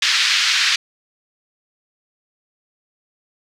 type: band-pass noise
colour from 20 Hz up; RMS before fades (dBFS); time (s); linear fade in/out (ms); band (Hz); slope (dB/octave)
white; -17; 0.02-0.76; 5; 1500 to 4900; 24
effects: none

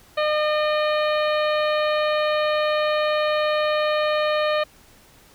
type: harmonic tone with a mistuned harmonic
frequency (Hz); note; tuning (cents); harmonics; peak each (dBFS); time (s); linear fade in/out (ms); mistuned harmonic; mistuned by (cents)
607; D#5; -43; 1 / 2 / 3 / 4 / 5 / 6 / 7; -20 / -26 / -30 / -32 / -34 / -36 / -37; 0.17-4.64; 10; 6; +61
effects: pink hiss -52 dBFS RMS until 5.34 s

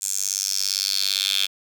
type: tone with high-pass filter sweep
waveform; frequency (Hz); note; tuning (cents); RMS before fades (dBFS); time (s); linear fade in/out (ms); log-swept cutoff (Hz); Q
10% pulse; 97.6; G2; -7; -24; 0.01-1.47; 20; 7400 to 3300; 4.1
effects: none

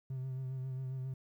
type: tone with vibrato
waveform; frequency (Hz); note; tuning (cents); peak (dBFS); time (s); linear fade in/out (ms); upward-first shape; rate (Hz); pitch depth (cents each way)
triangle; 130.81; C3; 0; -34; 0.1-1.14; 5; sine; 7.4; 32
effects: tanh soft clip ceiling -30 dBFS + 12-bit

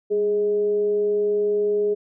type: tone with frequency modulation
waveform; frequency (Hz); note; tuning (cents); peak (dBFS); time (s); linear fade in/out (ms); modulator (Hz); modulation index
sine; 415; G#4; -1; -18; 0.1-1.95; 20; 216; 0.22
effects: none

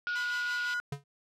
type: band-pass noise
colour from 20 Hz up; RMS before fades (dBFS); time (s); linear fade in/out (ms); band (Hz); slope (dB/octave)
pink; -45; 0.07-0.74; 0; 2300 to 5300; 96
type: tone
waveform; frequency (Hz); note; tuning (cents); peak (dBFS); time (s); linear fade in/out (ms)
sine; 1444; F#6; -43; -30; 0.07-0.8; 0
type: tone with tremolo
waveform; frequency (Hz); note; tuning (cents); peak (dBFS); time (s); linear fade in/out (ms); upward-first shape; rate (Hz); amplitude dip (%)
10% pulse; 1000; B5; +21; -31; 0.15-0.8; 10; sine; 5.9; 55
type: tone with exponential decay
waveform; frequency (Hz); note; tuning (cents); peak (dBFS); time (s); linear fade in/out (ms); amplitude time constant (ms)
square; 141.5; C#3; +36; -31; 0.92-1.04; 5; 24
effects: low-pass 11000 Hz 12 dB/octave

